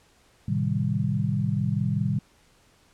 sine chord, A half-diminished seventh, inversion none, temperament equal, 110 / 130.81 / 155.56 / 196 Hz, A2 / C3 / Eb3 / G3, 0 / 0 / 0 / 0 cents, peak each -28 dBFS, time 0.48-2.19 s, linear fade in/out 5 ms, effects pink hiss -60 dBFS RMS until 2.93 s + low-pass 10000 Hz 12 dB/octave

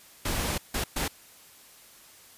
pink noise bursts at uneven times, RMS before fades -29 dBFS, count 3, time 0.25-0.58 / 0.74-0.84 / 0.96-1.08 s, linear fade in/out 5 ms, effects white hiss -53 dBFS RMS until 2.37 s + resampled to 32000 Hz

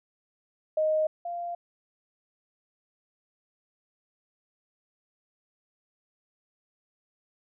sine tone pair in turn, 622.3 / 694 Hz, D#5 / F5, 0 / -11 cents, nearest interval major second, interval 189 cents, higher second, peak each -22 / -31 dBFS, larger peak first, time 0.77-1.07 / 1.25-1.55 s, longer neither, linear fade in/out 5 ms, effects none

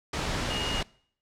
sine tone in noise, 2862 Hz, F7, 42 cents sharp, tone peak -32 dBFS, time 0.5-0.81 s, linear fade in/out 5 ms, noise pink, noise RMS -30 dBFS, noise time 0.13-0.83 s, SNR -5 dB, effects noise-tail reverb RT60 0.6 s tail -24 dB re dry + low-pass 6000 Hz 12 dB/octave

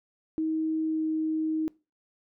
sine tone with pitch glide, 316.9 to 315.1 Hz, D#4 to D#4, +32 to +22 cents, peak -25 dBFS, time 0.38-1.68 s, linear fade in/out 0 ms, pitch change -10 cents, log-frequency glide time 0.85-1.03 s, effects noise-tail reverb RT60 0.3 s tail -23 dB re dry

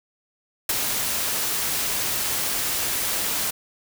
white noise with ADSR envelope, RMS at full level -20 dBFS, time 0.69-3.51 s, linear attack 4 ms, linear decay 26 ms, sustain -5 dB, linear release 11 ms, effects none

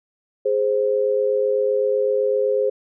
sine tone pair together, 415.3 / 523.2 Hz, G#4 / C5, 0 / 0 cents, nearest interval major third, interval 400 cents, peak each -20 / -19 dBFS, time 0.45-2.7 s, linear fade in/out 10 ms, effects none

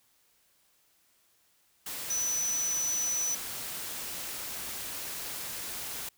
sine tone in noise, 5970 Hz, F#8, 15 cents sharp, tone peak -28 dBFS, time 2.1-3.35 s, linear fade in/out 5 ms, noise white, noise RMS -38 dBFS, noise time 1.86-6.09 s, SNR +7 dB, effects white hiss -68 dBFS RMS until 6.17 s

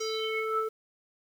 square tone with low-pass filter sweep, 440 Hz, A4, in tune, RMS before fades -31 dBFS, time 0-0.69 s, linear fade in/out 10 ms, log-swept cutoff 5900 to 980 Hz, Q 6.1, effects 9-bit

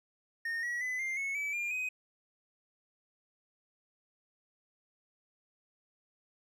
triangle tone with pitch steps, 1839 / 1922.6 / 2010 / 2102 / 2197 / 2297 / 2401 / 2511 Hz, A#6 / B6 / B6 / C7 / C#7 / D7 / D7 / D#7, -24 / -47 / +30 / +7 / -16 / -39 / +38 / +15 cents, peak -31 dBFS, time 0.45-1.89 s, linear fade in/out 5 ms, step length 180 ms, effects none

